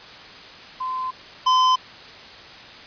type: tone pair in turn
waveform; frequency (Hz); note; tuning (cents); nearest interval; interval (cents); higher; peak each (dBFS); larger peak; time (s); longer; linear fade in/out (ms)
sine / square; 1030 / 1024.7; C6 / C6; -28 / -36; unison; 8; first; -24 / -15; second; 0.8-1.11 / 1.46-1.76; first; 10
effects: white hiss -41 dBFS RMS until 2.86 s + resampled to 11025 Hz